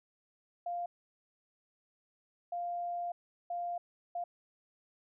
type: tone bursts at uneven times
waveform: sine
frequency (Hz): 698.5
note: F5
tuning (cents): 0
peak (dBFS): -34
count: 4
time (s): 0.66-0.86 / 2.52-3.12 / 3.5-3.78 / 4.15-4.24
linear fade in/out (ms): 5
effects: none